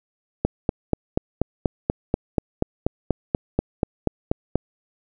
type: click train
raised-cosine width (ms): 2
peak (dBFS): -5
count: 18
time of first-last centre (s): 0.45-4.556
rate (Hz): 4.14
effects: none